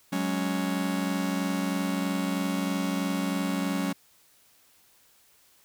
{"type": "chord", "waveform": "45% pulse", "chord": "F# suspended second", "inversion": "none", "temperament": "just", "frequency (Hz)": [185, 208.1, 277.5], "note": ["F#3", "G#3", "C#4"], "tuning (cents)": [0, 4, 2], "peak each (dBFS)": [-30, -33, -30], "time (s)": [0.12, 3.93], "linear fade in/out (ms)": 10, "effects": ["white hiss -61 dBFS RMS until 5.64 s"]}